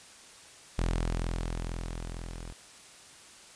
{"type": "tone with level ramp", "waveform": "sawtooth", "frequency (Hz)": 42.15, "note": "E1", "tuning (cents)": 39, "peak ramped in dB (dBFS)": [-22, -36], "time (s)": [0.78, 2.53], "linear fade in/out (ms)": 10, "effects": ["white hiss -52 dBFS RMS until 3.55 s", "resampled to 22050 Hz"]}